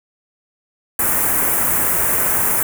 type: band-stop noise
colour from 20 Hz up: white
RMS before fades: -17 dBFS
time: 0.99-2.63 s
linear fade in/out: 2 ms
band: 2000 to 8600 Hz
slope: 24 dB/octave
effects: none